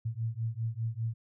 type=beating tone pair; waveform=sine; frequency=111.2 / 116.2 Hz; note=A2 / A#2; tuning=+19 / -5 cents; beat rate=5 Hz; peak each=-34 / -34 dBFS; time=0.05-1.14 s; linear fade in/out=10 ms; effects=none